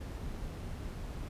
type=noise with amplitude modulation; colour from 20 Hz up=brown; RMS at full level=-39 dBFS; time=0-1.29 s; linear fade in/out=10 ms; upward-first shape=sine; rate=188 Hz; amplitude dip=35%; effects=resampled to 32000 Hz